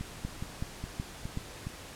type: two click trains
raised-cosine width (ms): 5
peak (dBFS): -21 / -24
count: 4 / 5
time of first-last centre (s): 0.25-1.374 / 0.01-1.67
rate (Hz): 2.67 / 2.41
effects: pink hiss -46 dBFS RMS until 1.95 s + low-pass 11000 Hz 12 dB/octave